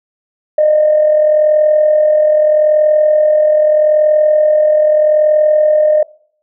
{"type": "tone with amplitude modulation", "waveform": "sine", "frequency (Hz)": 610, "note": "D#5", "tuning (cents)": -34, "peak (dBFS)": -4, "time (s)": [0.58, 6.03], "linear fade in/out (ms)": 5, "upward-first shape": "sine", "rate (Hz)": 40.8, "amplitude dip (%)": 45, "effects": ["noise-tail reverb RT60 0.6 s tail -24 dB re dry", "tanh soft clip ceiling -1 dBFS"]}